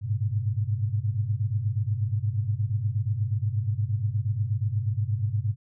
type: tone cluster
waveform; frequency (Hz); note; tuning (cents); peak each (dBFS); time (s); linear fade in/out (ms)
sine; 100.3 / 108.7 / 128; G2 / A2 / C3; +40 / -21 / -38; -27 / -27 / -32; 0.01-5.56; 50
effects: none